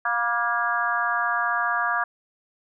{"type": "harmonic tone with a mistuned harmonic", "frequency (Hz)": 235.4, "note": "A#3", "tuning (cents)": 17, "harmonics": [3, 4, 5, 6, 7], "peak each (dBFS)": [-29, -30, -26, -29, -26], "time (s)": [0.05, 2.04], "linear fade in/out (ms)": 5, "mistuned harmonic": 4, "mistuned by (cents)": 40, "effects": []}